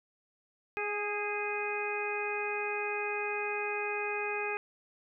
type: harmonic tone with a mistuned harmonic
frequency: 415.3 Hz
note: G#4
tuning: in tune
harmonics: 1 / 2 / 3 / 4 / 5 / 6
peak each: -36 / -39 / -42 / -41 / -42 / -36 dBFS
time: 0.77-4.57 s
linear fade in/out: 0 ms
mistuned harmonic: 4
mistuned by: -29 cents
effects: none